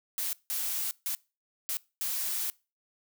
blue noise bursts at uneven times, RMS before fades -32 dBFS, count 5, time 0.18-0.33 / 0.5-0.91 / 1.06-1.15 / 1.69-1.77 / 2.01-2.5 s, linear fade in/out 0 ms, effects noise-tail reverb RT60 0.3 s tail -23 dB re dry

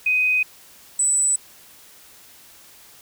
sine tone pair in turn, 2505 / 7953 Hz, D#7 / B8, +11 / +11 cents, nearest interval octave + minor sixth, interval 2000 cents, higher second, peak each -16 dBFS, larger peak neither, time 0.06-0.43 / 0.99-1.36 s, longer neither, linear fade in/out 5 ms, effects white hiss -48 dBFS RMS until 3.01 s

